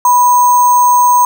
sine tone with sample-and-hold, 984 Hz, B5, 7 cents flat, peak -5 dBFS, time 0.05-1.25 s, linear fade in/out 2 ms, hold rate 7350 Hz, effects none

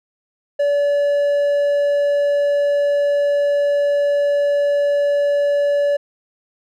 triangle tone, 574 Hz, D5, 40 cents flat, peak -12 dBFS, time 0.59-5.97 s, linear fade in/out 10 ms, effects none

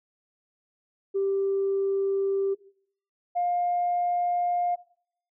sine tone pair in turn, 392 / 706.6 Hz, G4 / F5, 0 / +20 cents, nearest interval minor seventh, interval 1020 cents, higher second, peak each -22 dBFS, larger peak neither, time 1.14-2.55 / 3.35-4.76 s, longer neither, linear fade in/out 20 ms, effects noise-tail reverb RT60 0.6 s tail -19 dB re dry + tanh soft clip ceiling -18 dBFS

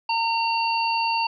harmonic tone, 915 Hz, A#5, 32 cents flat, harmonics 1 / 3 / 5, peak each -22 / -27 / -29 dBFS, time 0.09-1.27 s, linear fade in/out 5 ms, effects none

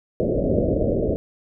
white low-pass noise, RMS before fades -21 dBFS, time 0.2-1.16 s, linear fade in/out 0 ms, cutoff 630 Hz, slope 96 dB/octave, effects none

